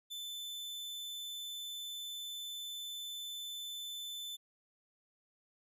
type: tone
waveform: 40% pulse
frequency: 3520 Hz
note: A7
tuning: in tune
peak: -40 dBFS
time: 0.1-4.37 s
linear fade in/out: 20 ms
effects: none